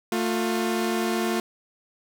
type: tone pair together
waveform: sawtooth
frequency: 223.9 / 354.8 Hz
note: A3 / F4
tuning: +30 / +27 cents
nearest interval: minor sixth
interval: 797 cents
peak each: -22 dBFS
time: 0.12-1.4 s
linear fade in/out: 2 ms
effects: none